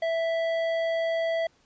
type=tone with hard clipping; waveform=sine; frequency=659.3 Hz; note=E5; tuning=in tune; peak=-26 dBFS; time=0.02-1.47 s; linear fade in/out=5 ms; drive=10 dB; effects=pink hiss -64 dBFS RMS until 1.65 s + resampled to 16000 Hz